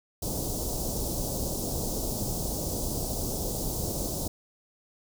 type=band-stop noise; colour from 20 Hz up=pink; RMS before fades=-31 dBFS; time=0.22-4.28 s; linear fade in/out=5 ms; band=730 to 5100 Hz; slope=24 dB/octave; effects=none